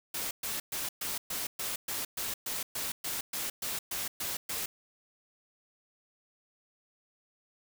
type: noise bursts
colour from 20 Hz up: white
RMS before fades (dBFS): -35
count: 16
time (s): 0.14-4.66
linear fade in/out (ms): 5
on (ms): 170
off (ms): 120
effects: none